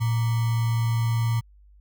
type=tone with sample-and-hold; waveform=sine; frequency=114.9 Hz; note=A#2; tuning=25 cents flat; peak=-20 dBFS; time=0-1.41 s; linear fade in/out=20 ms; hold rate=1050 Hz; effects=added 50 Hz sine -50 dBFS peak until 1.8 s